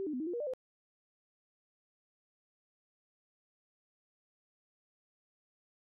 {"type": "tone with pitch steps", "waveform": "sine", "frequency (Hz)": [388.2, 303.4, 251.4, 315, 351.5, 476.2, 595, 515], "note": ["G4", "D#4", "B3", "D#4", "F4", "A#4", "D5", "C5"], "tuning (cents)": [-17, -44, 31, 21, 11, 37, 22, -28], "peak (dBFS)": -34, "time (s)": [0, 0.536], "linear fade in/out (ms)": 0, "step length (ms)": 67, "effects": []}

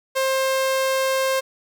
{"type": "tone", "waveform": "sawtooth", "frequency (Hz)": 530, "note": "C5", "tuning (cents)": 22, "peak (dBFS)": -15, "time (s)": [0.15, 1.41], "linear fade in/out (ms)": 20, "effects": []}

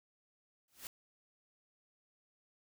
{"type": "noise with exponential growth", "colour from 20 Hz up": "white", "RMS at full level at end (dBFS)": -42, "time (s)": [0.68, 0.87], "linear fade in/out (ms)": 1, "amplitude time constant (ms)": 40, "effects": []}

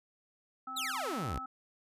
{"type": "harmonic tone", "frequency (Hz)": 260.5, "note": "C4", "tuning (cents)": -7, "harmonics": [1, 3, 5], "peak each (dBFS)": [-51, -48, -39], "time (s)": [0.67, 1.46], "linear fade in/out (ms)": 5}
{"type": "exponential sweep", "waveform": "sawtooth", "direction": "down", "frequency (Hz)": [4186, 51.1], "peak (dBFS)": -31, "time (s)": [0.76, 1.39], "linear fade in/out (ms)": 10}
{"effects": ["resampled to 32000 Hz"]}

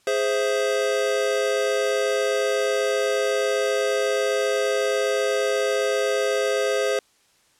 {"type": "chord", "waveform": "square", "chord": "Ab augmented", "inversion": "none", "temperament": "equal", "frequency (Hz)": [415.3, 523.3, 659.3], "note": ["Ab4", "C5", "E5"], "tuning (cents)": [0, 0, 0], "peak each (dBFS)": [-25, -24, -29], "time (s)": [0.07, 6.99], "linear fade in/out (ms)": 2, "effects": ["white hiss -61 dBFS RMS until 7.59 s", "low-pass 9000 Hz 12 dB/octave"]}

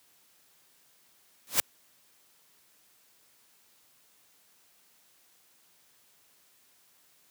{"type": "noise with exponential growth", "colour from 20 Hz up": "white", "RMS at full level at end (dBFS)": -19, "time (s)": [1.47, 1.6], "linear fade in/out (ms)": 0, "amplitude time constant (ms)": 28, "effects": ["white hiss -64 dBFS RMS until 7.3 s", "high-pass 100 Hz 12 dB/octave"]}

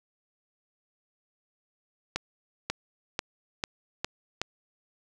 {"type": "accelerating click train", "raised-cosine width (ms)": 0.2, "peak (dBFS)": -11, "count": 6, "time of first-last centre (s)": [2.16, 4.416], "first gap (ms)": 540, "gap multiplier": 0.91, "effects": []}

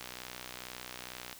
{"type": "click train", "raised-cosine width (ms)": 0.2, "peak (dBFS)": -24, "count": 83, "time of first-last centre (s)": [0.01, 1.328], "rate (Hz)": 62.2, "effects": ["white hiss -52 dBFS RMS until 1.39 s"]}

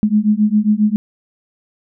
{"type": "beating tone pair", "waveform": "sine", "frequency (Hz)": [207.7, 215.1], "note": ["G#3", "A3"], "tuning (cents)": [0, -39], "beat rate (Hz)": 7.4, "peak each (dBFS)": -14, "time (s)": [0.03, 0.96], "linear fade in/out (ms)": 0, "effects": []}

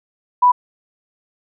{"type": "tone", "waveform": "sine", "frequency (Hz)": 987.8, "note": "B5", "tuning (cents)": 0, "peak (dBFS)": -8, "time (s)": [0.42, 0.52], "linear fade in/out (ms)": 10, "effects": []}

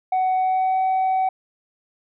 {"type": "tone with pitch glide", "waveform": "sine", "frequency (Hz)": [747, 755.7], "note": ["F#5", "F#5"], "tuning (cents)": [16, 36], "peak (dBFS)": -15, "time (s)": [0.12, 1.29], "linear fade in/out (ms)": 5, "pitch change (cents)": 20, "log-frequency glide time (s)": [0.35, 0.8], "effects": ["tanh soft clip ceiling -16 dBFS"]}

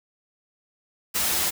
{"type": "noise with comb filter", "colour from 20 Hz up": "white", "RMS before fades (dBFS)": -24, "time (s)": [1.14, 1.51], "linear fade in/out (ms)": 20, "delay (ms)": 7.4, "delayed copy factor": -0.7, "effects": []}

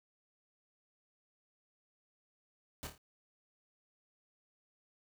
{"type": "noise with echo", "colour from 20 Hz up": "pink", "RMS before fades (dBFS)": -43, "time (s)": [2.83, 2.87], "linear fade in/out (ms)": 0, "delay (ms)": 27, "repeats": 4, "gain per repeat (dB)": -6, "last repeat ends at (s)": 2.978, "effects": []}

